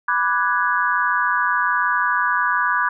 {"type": "chord", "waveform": "sine", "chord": "G# half-diminished seventh", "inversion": "first", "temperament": "equal", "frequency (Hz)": [987.8, 1174.7, 1480, 1661.2], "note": ["B5", "D6", "F#6", "G#6"], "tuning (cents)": [0, 0, 0, 0], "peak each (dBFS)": -22, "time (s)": [0.08, 2.89], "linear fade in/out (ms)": 5, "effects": []}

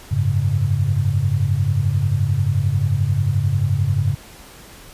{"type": "chord", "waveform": "sine", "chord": "F# suspended second", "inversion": "none", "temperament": "equal", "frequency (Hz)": [92.5, 103.83, 138.59], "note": ["F#2", "G#2", "C#3"], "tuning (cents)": [0, 0, 0], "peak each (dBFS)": [-21, -19, -20], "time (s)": [0.11, 4.15], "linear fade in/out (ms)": 10, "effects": ["pink hiss -42 dBFS RMS until 4.93 s", "resampled to 32000 Hz"]}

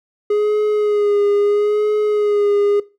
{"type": "tone with vibrato", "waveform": "triangle", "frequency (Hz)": 415.3, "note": "G#4", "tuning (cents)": 0, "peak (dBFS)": -11, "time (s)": [0.3, 2.8], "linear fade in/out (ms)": 5, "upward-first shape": "sine", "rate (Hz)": 0.76, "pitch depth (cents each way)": 32, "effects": ["noise-tail reverb RT60 0.3 s tail -20 dB re dry"]}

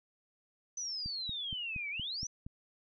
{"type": "exponential two-way sweep", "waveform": "sine", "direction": "down then up", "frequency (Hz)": [6100, 2225, 6100], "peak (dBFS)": -36, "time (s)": [0.77, 2.27], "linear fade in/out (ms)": 5, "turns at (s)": 1.9}
{"type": "click train", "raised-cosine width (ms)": 5, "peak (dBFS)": -31, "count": 7, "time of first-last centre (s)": [1.06, 2.465], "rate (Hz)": 4.27}
{"effects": []}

